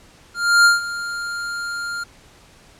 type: tone with ADSR envelope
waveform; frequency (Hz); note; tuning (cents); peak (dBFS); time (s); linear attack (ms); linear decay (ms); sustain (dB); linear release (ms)
square; 1400; F6; +4; -9; 0.34-2.04; 310; 150; -16; 10
effects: pink hiss -49 dBFS RMS until 2.79 s + low-pass 9000 Hz 12 dB/octave